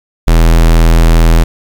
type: tone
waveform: square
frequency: 41.2 Hz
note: E1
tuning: in tune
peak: -4 dBFS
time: 0.27-1.44 s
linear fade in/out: 10 ms
effects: 7-bit